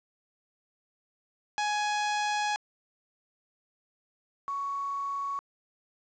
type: tone pair in turn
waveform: sawtooth / sine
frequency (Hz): 836 / 1115.9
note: G#5 / C#6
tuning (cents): +11 / +11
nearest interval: perfect fourth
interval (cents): 500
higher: second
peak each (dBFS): -23 / -30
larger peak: first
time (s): 1.58-2.56 / 4.48-5.39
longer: first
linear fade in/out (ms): 0
effects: resampled to 16000 Hz + 9-bit

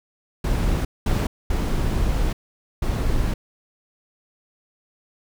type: noise bursts at uneven times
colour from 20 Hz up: brown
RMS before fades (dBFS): -21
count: 4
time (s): 0.44-0.85 / 1.06-1.27 / 1.5-2.33 / 2.82-3.34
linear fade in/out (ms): 5
effects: none

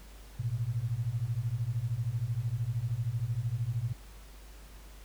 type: beating tone pair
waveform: sine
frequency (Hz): 110 / 123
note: A2 / B2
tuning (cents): 0 / -7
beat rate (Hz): 13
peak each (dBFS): -33 / -32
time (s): 0.39-3.93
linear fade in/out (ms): 10
effects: added 50 Hz sine -48 dBFS peak until 5.04 s + pink hiss -56 dBFS RMS until 5.04 s

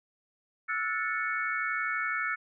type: chord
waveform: sine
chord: F# minor seventh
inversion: third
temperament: equal with one note detuned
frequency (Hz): 1318.5 / 1450.4 / 1760 / 2217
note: E6 / F#6 / A6 / C#7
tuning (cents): 0 / -35 / 0 / 0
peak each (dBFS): -34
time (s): 0.68-2.36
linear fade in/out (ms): 20
effects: none

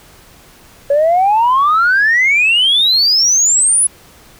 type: exponential sweep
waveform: sine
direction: up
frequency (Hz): 554.4 to 10350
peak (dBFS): -7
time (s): 0.9-3.87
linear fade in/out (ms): 5
effects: tanh soft clip ceiling -5 dBFS + pink hiss -43 dBFS RMS until 4.39 s

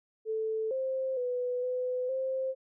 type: tone with pitch steps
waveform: sine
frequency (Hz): 440 / 526 / 495.4 / 503 / 526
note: A4 / C5 / B4 / B4 / C5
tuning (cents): 0 / +9 / +5 / +32 / +9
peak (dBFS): -29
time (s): 0.25-2.55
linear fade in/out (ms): 50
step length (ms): 460
effects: none

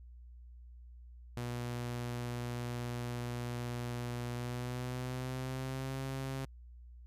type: tone with pitch glide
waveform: sawtooth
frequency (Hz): 121.1 to 133.59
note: B2 to C3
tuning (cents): -34 to +36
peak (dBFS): -33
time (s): 1.37-6.45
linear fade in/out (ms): 0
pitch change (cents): +170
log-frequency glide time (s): 4.32-5.98
effects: added 60 Hz sine -50 dBFS peak until 7.06 s + resampled to 32000 Hz

